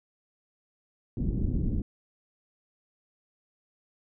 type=low-pass noise; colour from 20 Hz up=pink; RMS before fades=-28 dBFS; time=1.17-1.82 s; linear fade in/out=2 ms; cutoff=290 Hz; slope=24 dB/octave; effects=none